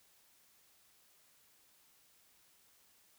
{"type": "silence", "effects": ["white hiss -68 dBFS RMS until 3.18 s"]}